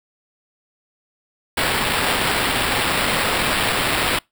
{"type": "noise with sample-and-hold", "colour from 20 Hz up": "violet", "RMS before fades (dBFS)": -20, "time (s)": [1.57, 4.19], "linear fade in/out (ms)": 5, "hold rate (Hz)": 6300, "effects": ["noise-tail reverb RT60 0.2 s tail -26 dB re dry"]}